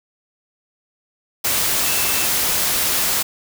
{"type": "tone in noise", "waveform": "sine", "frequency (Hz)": 2658, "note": "E7", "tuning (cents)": 14, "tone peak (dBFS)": -29, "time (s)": [1.84, 2.26], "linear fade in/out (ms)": 10, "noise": "white", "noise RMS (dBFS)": -19, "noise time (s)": [1.44, 3.23], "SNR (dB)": -13, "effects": []}